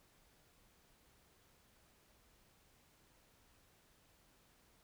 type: silence
effects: pink hiss -70 dBFS RMS until 4.83 s